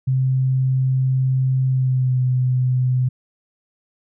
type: tone with pitch glide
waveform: sine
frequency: 130.81 to 127.23 Hz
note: C3 to C3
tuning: 0 to -48 cents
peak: -15 dBFS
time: 0.07-3.09 s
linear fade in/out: 10 ms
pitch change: -48 cents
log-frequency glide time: 1.67-2.21 s
effects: none